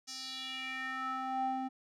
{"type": "tone with band-pass filter sweep", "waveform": "square", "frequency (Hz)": 261.6, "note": "C4", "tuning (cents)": 0, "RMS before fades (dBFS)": -38, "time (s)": [0.07, 1.69], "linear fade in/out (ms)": 20, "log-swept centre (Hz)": [5800, 540], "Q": 3.6, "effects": []}